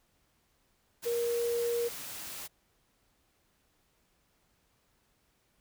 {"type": "tone in noise", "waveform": "sine", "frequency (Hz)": 471.9, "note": "A#4", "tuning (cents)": 21, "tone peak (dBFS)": -28, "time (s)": [1.05, 1.89], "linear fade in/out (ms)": 20, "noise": "white", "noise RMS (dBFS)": -42, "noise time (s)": [1.02, 2.48], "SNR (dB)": 11, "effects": ["pink hiss -72 dBFS RMS until 5.6 s"]}